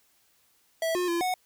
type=tone with pitch steps; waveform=square; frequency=654 / 358.4 / 341.7 / 736 Hz; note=E5 / F4 / F4 / F#5; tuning=-14 / +45 / -38 / -9 cents; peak=-26 dBFS; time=0.82-1.34 s; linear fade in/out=2 ms; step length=130 ms; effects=white hiss -66 dBFS RMS until 1.45 s